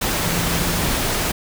sine tone in noise, 171 Hz, F3, 36 cents flat, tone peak -25 dBFS, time 0.25-0.9 s, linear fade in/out 10 ms, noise pink, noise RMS -21 dBFS, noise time 0.01-1.32 s, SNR -7 dB, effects none

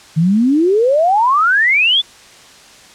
sine exponential sweep, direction up, 152.6 to 3549 Hz, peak -9 dBFS, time 0.16-2.02 s, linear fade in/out 20 ms, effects white hiss -41 dBFS RMS until 2.94 s + low-pass 7000 Hz 12 dB/octave

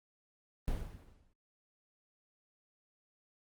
brown noise with exponential decay, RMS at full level -33 dBFS, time 0.68-1.33 s, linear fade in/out 0 ms, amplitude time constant 140 ms, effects Opus 24 kbps

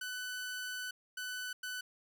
sawtooth tone bursts at uneven times, 1498 Hz, F#6, 21 cents sharp, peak -35 dBFS, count 3, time 0.01-0.91 / 1.17-1.53 / 1.63-1.81 s, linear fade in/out 5 ms, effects none

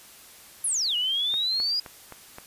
sine exponential two-way sweep, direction down then up, 11330 to 2857 to 4947 Hz, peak -23 dBFS, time 0.64-1.8 s, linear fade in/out 5 ms, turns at 0.96 s
click train, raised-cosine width 0.5 ms, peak -24 dBFS, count 5, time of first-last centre 1.34-2.384 s, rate 3.83 Hz
effects white hiss -49 dBFS RMS until 2.46 s + resampled to 32000 Hz

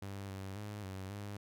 sawtooth tone with pitch steps, 98.8 / 96.4 / 104.1 / 95.3 / 101.8 Hz, G2 / G2 / G#2 / G2 / G#2, +14 / -28 / +5 / -48 / -34 cents, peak -38 dBFS, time 0.02-1.37 s, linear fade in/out 5 ms, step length 270 ms, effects none

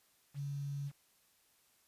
sine tone with quantisation, 141.4 Hz, C#3, 35 cents sharp, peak -37 dBFS, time 0.34-0.92 s, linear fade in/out 50 ms, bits 10, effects white hiss -71 dBFS RMS until 1.87 s + resampled to 32000 Hz

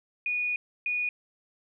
sine tone bursts at uneven times, 2460 Hz, D#7, 20 cents flat, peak -26 dBFS, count 2, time 0.26-0.56 / 0.86-1.09 s, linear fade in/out 2 ms, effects none

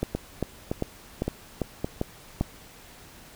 two click trains, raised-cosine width 2 ms, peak -12 / -13 dBFS, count 7 / 5, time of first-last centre 0.03-2.411 / 0.15-2.41 s, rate 2.52 / 1.77 Hz, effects pink hiss -49 dBFS RMS until 3.35 s

